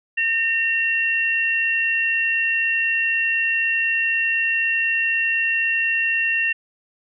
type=tone pair together; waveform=sine; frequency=1827 / 2737 Hz; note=A#6 / F7; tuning=-35 / -36 cents; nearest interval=perfect fifth; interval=699 cents; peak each=-21 / -20 dBFS; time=0.17-6.53 s; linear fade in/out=10 ms; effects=none